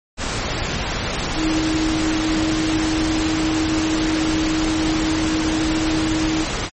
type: tone in noise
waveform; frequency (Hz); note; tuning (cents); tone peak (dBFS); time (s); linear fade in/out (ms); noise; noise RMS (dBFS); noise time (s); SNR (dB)
sine; 316; D#4; +27; -18; 1.34-6.46; 50; pink; -23; 0.17-6.7; +2
effects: low-pass 10000 Hz 12 dB/octave + MP3 32 kbps